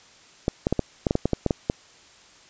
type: clicks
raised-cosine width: 2 ms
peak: -7 dBFS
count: 12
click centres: 0.481 / 0.669 / 0.726 / 0.793 / 1.068 / 1.109 / 1.154 / 1.256 / 1.333 / 1.463 / 1.508 / 1.699 s
effects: white hiss -52 dBFS RMS until 2.49 s + resampled to 16000 Hz